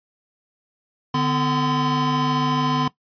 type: tone cluster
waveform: square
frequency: 148.4 / 253.3 / 1025 Hz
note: D3 / B3 / C6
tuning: +18 / +44 / -36 cents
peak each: -24 dBFS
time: 1.14-2.88 s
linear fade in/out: 5 ms
effects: noise-tail reverb RT60 0.1 s tail -18 dB re dry + resampled to 11025 Hz